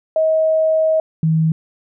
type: tone pair in turn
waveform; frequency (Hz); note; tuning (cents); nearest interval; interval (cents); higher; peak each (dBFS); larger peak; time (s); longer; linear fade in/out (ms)
sine; 635 / 159.9; D#5 / D#3; +35 / +48; 2 octaves; 2387; first; -12; neither; 0.16-1 / 1.23-1.52; first; 2
effects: none